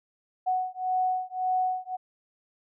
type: beating tone pair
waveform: sine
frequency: 740 / 741.8 Hz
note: F#5 / F#5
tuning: 0 / +4 cents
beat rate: 1.8 Hz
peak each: -28 dBFS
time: 0.46-1.97 s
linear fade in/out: 20 ms
effects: none